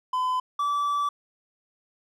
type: tone pair in turn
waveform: triangle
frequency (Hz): 1014 / 1156.6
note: B5 / D6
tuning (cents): +45 / -27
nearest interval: major second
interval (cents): 228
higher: second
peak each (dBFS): -21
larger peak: neither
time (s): 0.13-0.4 / 0.59-1.09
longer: second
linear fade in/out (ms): 5
effects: none